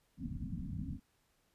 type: low-pass noise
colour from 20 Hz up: white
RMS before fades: -41 dBFS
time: 0.17-1 s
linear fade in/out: 50 ms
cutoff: 270 Hz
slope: 96 dB/octave
effects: pink hiss -75 dBFS RMS until 1.54 s + resampled to 32000 Hz